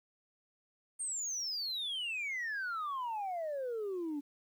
sine exponential sweep, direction down, 8880 to 279.6 Hz, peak -33 dBFS, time 0.99-4.21 s, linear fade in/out 20 ms, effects tanh soft clip ceiling -33 dBFS + 11-bit

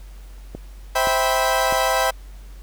clicks, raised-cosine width 2 ms, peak -17 dBFS, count 3, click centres 0.55 / 1.072 / 1.725 s
30% pulse chord, C major seventh, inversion none, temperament equal with one note detuned, 523.3 / 652.4 / 784 / 987.8 Hz, C5 / E5 / G5 / B5, 0 / -18 / 0 / 0 cents, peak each -21 / -20 / -20 / -21 dBFS, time 0.95-2.11 s, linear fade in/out 10 ms
effects added 47 Hz sine -36 dBFS peak until 2.62 s + pink hiss -52 dBFS RMS until 2.62 s

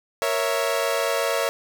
sawtooth chord, A# diminished, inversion none, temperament equal, 466.2 / 554.4 / 659.3 Hz, A#4 / C#5 / E5, 0 / 0 / 0 cents, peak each -23 / -21 / -22 dBFS, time 0.22-1.49 s, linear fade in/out 0 ms, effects none

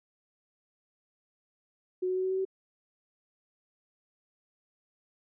sine tone with pitch steps, 367.4 / 370.2 / 373 / 375.8 / 378.6 / 381.5 Hz, F#4 / F#4 / F#4 / F#4 / F#4 / G4, -12 / +1 / +14 / +27 / +40 / -47 cents, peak -27 dBFS, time 2.02-2.452 s, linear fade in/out 10 ms, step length 72 ms, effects none

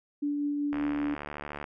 sine tone with tremolo, 290 Hz, D4, 22 cents flat, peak -26 dBFS, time 0.22-1.15 s, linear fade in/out 10 ms, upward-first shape triangle, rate 5.2 Hz, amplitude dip 25%
click train, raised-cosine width 0.5 ms, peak -22 dBFS, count 68, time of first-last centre 0.73-1.642 s, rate 73.5 Hz
effects none

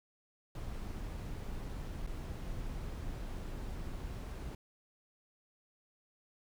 brown noise with dropouts, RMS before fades -41 dBFS, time 0.55-4.55 s, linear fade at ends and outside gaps 2 ms, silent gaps 2.066-2.072 s, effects none

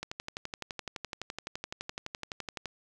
click train, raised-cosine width 0.2 ms, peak -19 dBFS, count 32, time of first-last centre 0.03-2.657 s, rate 11.8 Hz, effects none

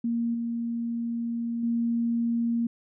sine tone with level steps, 233.5 Hz, A#3, 3 cents sharp, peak -24 / -27 / -23 dBFS, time 0.04-2.67 s, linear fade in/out 5 ms, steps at 0.34 / 1.63 s, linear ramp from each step 5 ms, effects none

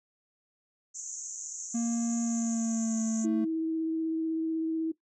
white band-pass noise, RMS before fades -40 dBFS, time 0.94-3.26 s, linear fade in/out 20 ms, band 6200 to 7200 Hz, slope 96 dB/octave
triangle tone with pitch glide, 233.1 to 222.8 Hz, A#3 to A3, 0 to +22 cents, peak -25 dBFS, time 1.74-3.45 s, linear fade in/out 10 ms, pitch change -78 cents, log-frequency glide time 2.21-3.02 s
sine tone with vibrato, 322.4 Hz, E4, 38 cents flat, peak -27 dBFS, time 3.24-4.92 s, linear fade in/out 10 ms, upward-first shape triangle, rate 16 Hz, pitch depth 13 cents each way
effects noise-tail reverb RT60 0.1 s tail -17 dB re dry

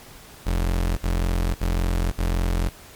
35% pulse tone bursts, 43.65 Hz, F1, in tune, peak -18 dBFS, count 4, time 0.46-2.692 s, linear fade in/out 10 ms, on 510 ms, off 64 ms, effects pink hiss -45 dBFS RMS until 2.95 s + MP3 96 kbps

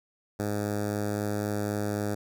10% pulse tone with notch filter, 103.83 Hz, G#2, in tune, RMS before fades -30 dBFS, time 0.39-2.15 s, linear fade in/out 10 ms, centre 2900 Hz, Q 0.65, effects none

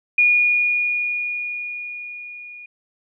sine tone with level ramp, 2442 Hz, D#7, 33 cents flat, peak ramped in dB -11 to -36 dBFS, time 0.18-2.66 s, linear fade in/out 5 ms, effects none

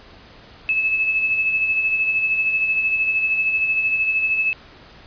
sine tone with tremolo, 2602 Hz, E7, 23 cents flat, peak -15 dBFS, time 0.69-4.53 s, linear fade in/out 0 ms, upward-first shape sine, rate 13 Hz, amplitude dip 45%, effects pink hiss -45 dBFS RMS until 5.06 s + resampled to 11025 Hz

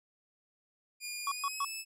15% pulse tone with pitch glide, 2425 to 2614 Hz, D#7 to E7, -45 to -15 cents, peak -31 dBFS, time 1-1.85 s, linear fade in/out 50 ms, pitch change +130 cents, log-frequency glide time 1.28-1.68 s
triangle tone bursts, 1120 Hz, C#6, 18 cents sharp, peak -28 dBFS, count 3, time 1.27-1.648 s, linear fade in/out 2 ms, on 46 ms, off 120 ms
effects none

